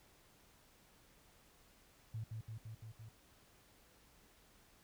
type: tone with echo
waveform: sine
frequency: 110.8 Hz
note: A2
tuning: 13 cents sharp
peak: -40 dBFS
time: 2.14-2.24 s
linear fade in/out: 5 ms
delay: 170 ms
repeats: 5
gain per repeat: -2 dB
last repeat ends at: 3.09 s
effects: pink hiss -67 dBFS RMS until 4.83 s